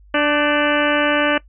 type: harmonic tone with a mistuned harmonic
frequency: 293.7 Hz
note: D4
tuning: in tune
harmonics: 1 / 2 / 3 / 4 / 5 / 6 / 7 / 8 / 9 / 10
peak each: -20 / -19 / -27 / -24 / -23 / -24 / -29 / -28 / -28 / -27 dBFS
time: 0.14-1.38 s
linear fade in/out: 5 ms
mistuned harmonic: 5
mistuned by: +51 cents
effects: noise-tail reverb RT60 0.1 s tail -20 dB re dry + added 50 Hz sine -44 dBFS peak until 1.48 s